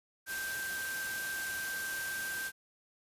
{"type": "tone in noise", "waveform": "sine", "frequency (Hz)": 1568, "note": "G6", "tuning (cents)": 0, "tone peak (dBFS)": -36, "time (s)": [0.26, 2.52], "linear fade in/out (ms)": 50, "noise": "white", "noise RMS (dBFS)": -41, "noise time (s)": [0.26, 2.52], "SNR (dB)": 2, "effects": ["resampled to 32000 Hz"]}